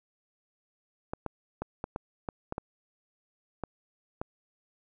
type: clicks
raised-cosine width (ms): 1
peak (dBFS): -19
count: 10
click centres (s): 1.135 / 1.263 / 1.62 / 1.841 / 1.961 / 2.288 / 2.524 / 2.581 / 3.637 / 4.215
effects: none